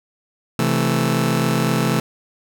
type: chord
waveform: sawtooth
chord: A minor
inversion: first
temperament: just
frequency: 132 / 165 / 220 Hz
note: C3 / E3 / A3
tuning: +16 / +2 / 0 cents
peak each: -17 dBFS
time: 0.59-2 s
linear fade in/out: 2 ms
effects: none